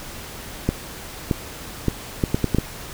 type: clicks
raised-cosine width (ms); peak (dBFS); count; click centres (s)
3; -5; 8; 0.69 / 1.312 / 1.883 / 2.238 / 2.345 / 2.443 / 2.547 / 2.585
effects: pink hiss -36 dBFS RMS until 2.93 s